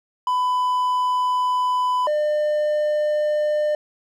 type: tone pair in turn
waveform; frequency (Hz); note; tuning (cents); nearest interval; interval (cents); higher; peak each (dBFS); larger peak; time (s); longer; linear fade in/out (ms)
triangle; 1000 / 601.2; B5 / D5; +21 / +40; major sixth; 881; first; -16; neither; 0.27-2.07 / 2.07-3.75; first; 2
effects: none